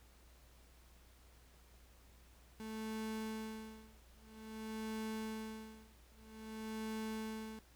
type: tone with tremolo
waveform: 35% pulse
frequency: 219.4 Hz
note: A3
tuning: 5 cents flat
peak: -38 dBFS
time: 2.6-7.59 s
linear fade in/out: 0 ms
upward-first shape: sine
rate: 0.51 Hz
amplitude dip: 100%
effects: added 60 Hz sine -62 dBFS peak until 7.75 s + pink hiss -67 dBFS RMS until 7.75 s